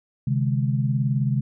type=tone cluster; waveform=sine; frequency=132.3 / 151.2 / 207.1 Hz; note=C3 / D#3 / G#3; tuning=+20 / -49 / -5 cents; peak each=-21 / -26 / -27 dBFS; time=0.27-1.41 s; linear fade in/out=5 ms; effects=none